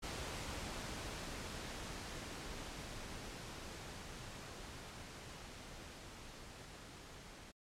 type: noise with level ramp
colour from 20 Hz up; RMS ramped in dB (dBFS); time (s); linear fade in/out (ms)
pink; -43 to -54; 0.02-7.52; 20
effects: low-pass 8000 Hz 12 dB/octave + MP3 96 kbps